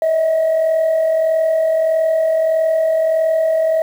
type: tone pair together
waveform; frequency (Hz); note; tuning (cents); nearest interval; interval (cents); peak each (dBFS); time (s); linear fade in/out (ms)
sine; 602 / 643.6; D5 / E5; +43 / -42; minor second; 115; -22 / -11; 0.02-3.82; 2
effects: tanh soft clip ceiling -10 dBFS + 7-bit